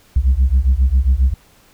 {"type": "beating tone pair", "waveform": "sine", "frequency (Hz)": [61.74, 69.14], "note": ["B1", "C#2"], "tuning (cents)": [0, -4], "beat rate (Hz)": 7.4, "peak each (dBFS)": -12, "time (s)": [0.16, 1.34], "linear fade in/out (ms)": 5, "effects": ["tanh soft clip ceiling -7 dBFS", "pink hiss -51 dBFS RMS until 1.73 s"]}